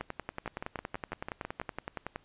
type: two click trains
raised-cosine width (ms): 0.5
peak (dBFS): -21 / -20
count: 8 / 24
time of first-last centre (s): 0.46-1.615 / 0.01-2.16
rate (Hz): 6.06 / 10.7
effects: pink hiss -65 dBFS RMS until 2.24 s + resampled to 8000 Hz